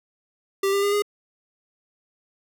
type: tone with pitch steps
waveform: square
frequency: 392 / 398.6 / 405.4 / 412.2 Hz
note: G4 / G4 / G#4 / G#4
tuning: 0 / +29 / -42 / -13 cents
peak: -20 dBFS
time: 0.63-1.022 s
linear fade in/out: 5 ms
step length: 98 ms
effects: none